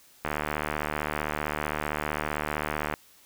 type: click train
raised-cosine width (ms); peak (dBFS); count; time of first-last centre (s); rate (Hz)
0.5; -13; 204; 0.25-2.939; 75.5
effects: white hiss -57 dBFS RMS until 3.25 s